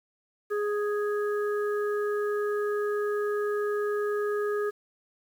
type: harmonic tone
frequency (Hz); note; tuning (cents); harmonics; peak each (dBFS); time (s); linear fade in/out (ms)
415.3; G#4; 0; 1 / 3 / 4; -26 / -36 / -38; 0.5-4.71; 20
effects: 9-bit